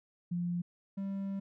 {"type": "tone pair in turn", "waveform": ["sine", "triangle"], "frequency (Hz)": [174.61, 195.99], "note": ["F3", "G3"], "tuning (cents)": [0, 0], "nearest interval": "major second", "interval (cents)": 200, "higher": "second", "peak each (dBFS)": [-31, -32], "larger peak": "first", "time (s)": [[0.31, 0.62], [0.97, 1.4]], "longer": "second", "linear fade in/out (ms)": 10, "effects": []}